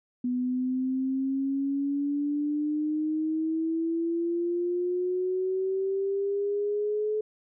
sine exponential sweep, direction up, 246.9 to 430 Hz, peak -25 dBFS, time 0.24-7.21 s, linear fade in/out 5 ms, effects none

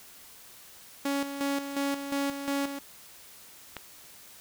sawtooth tone with tremolo, 279.6 Hz, C#4, 15 cents sharp, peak -23 dBFS, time 1.05-2.79 s, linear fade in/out 5 ms, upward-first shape square, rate 2.8 Hz, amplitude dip 60%
clicks, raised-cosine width 0.3 ms, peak -27 / -20 dBFS, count 2, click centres 2.644 / 3.767 s
effects white hiss -51 dBFS RMS until 4.4 s

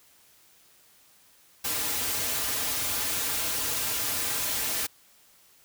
white noise with comb filter, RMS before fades -29 dBFS, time 1.64-4.87 s, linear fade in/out 10 ms, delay 5.4 ms, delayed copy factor -0.7, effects white hiss -59 dBFS RMS until 5.64 s

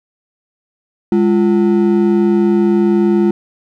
triangle ring-modulated tone, 275.3 Hz, C#4, 12 cents flat, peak -4 dBFS, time 1.12-3.31 s, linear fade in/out 2 ms, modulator 70.4 Hz, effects none

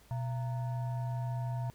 sine tone with frequency modulation, 123.47 Hz, B2, in tune, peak -32 dBFS, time 0.11-1.7 s, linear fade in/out 0 ms, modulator 802 Hz, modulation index 0.43, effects added 57 Hz sine -62 dBFS peak until 1.74 s + pink hiss -62 dBFS RMS until 1.74 s

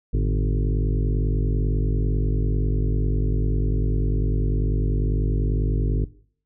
harmonic tone with a mistuned harmonic, 50.1 Hz, G1, 38 cents sharp, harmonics 1 / 2 / 3 / 5 / 6 / 7 / 8 / 9, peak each -19 / -25 / -29 / -33 / -35 / -36 / -37 / -38 dBFS, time 0.13-6.05 s, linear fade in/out 10 ms, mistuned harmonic 2, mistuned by +130 cents, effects noise-tail reverb RT60 0.5 s tail -18 dB re dry

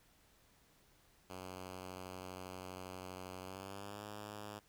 5% pulse tone with pitch glide, 92.5 to 103.83 Hz, F#2 to G#2, 0 to 0 cents, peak -35 dBFS, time 1.29-4.6 s, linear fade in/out 20 ms, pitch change +200 cents, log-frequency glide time 3.4-4.02 s, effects pink hiss -69 dBFS RMS until 4.68 s

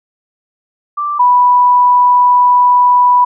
sine tone pair in turn, 1174.7 / 985.4 Hz, D6 / B5, 0 / -4 cents, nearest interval minor third, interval 304 cents, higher first, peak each -14 / -5 dBFS, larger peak second, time 0.97-1.19 / 1.19-3.25 s, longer second, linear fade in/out 10 ms, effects none

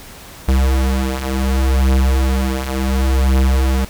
square beating tone pair, 65.41 / 66.1 Hz, C2 / C2, 0 / +18 cents, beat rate 0.69 Hz, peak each -19 / -15 dBFS, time 0.48-3.85 s, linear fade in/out 5 ms, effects pink hiss -37 dBFS RMS until 3.89 s

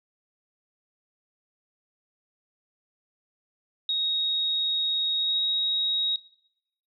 sine tone with pitch glide, 3763 to 3789 Hz, A#7 to A#7, +16 to +27 cents, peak -23 dBFS, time 3.89-6.16 s, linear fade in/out 2 ms, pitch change +11 cents, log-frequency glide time 5.16-5.4 s, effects noise-tail reverb RT60 0.8 s tail -19 dB re dry

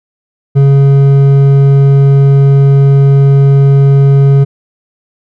triangle tone with hard clipping, 138.59 Hz, C#3, in tune, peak -4 dBFS, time 0.55-4.45 s, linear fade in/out 20 ms, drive 10 dB, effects none

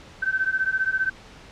sine beating tone pair, 1532 / 1547 Hz, G6 / G6, -40 / -23 cents, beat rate 15 Hz, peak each -24 dBFS, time 0.22-1.1 s, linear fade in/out 10 ms, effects pink hiss -46 dBFS RMS until 1.51 s + low-pass 5000 Hz 12 dB/octave

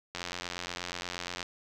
click train, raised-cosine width 0.2 ms, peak -18 dBFS, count 114, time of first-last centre 0.15-1.428 s, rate 88.4 Hz, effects none

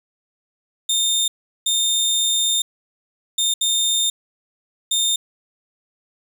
25% pulse tone bursts at uneven times, 3632 Hz, A#7, 46 cents flat, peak -13 dBFS, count 5, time 0.89-1.28 / 1.66-2.62 / 3.38-3.54 / 3.61-4.1 / 4.91-5.16 s, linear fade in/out 5 ms, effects 9-bit

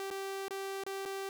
sawtooth tone with dropouts, 389.7 Hz, G4, 10 cents flat, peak -33 dBFS, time 0-1.29 s, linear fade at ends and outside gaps 1 ms, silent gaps 0.104-0.111 / 0.482-0.507 / 0.837-0.864 / 1.053-1.058 s, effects none

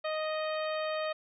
harmonic tone, 622.3 Hz, D#5, in tune, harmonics 1 / 2 / 3 / 4 / 5 / 6 / 7, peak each -32 / -38 / -42 / -44 / -46 / -48 / -49 dBFS, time 0.04-1.13 s, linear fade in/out 10 ms, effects none

